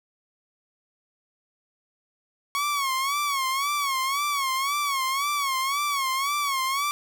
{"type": "tone with vibrato", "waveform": "sawtooth", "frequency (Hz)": 1108.7, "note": "C#6", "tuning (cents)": 0, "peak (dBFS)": -20, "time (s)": [2.55, 6.91], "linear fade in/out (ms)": 0, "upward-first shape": "sine", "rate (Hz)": 1.9, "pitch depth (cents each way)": 99, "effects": []}